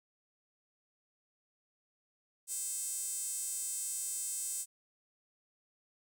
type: tone with high-pass filter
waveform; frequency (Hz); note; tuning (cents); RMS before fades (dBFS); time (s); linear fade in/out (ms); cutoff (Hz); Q
sawtooth; 523.3; C5; 0; -38; 2.47-4.66; 50; 8200; 4.6
effects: none